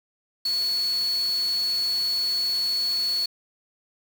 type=tone in noise; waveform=sine; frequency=4400 Hz; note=C#8; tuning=14 cents flat; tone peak=-22 dBFS; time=0.45-3.26 s; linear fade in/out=5 ms; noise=white; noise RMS=-39 dBFS; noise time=0.45-3.26 s; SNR=+14 dB; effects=none